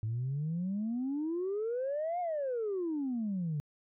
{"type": "exponential two-way sweep", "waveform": "sine", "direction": "up then down", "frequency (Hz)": [106.3, 726, 142.7], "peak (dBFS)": -30, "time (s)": [0.03, 3.6], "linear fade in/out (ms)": 0, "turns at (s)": 2.2, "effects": ["tanh soft clip ceiling -28 dBFS"]}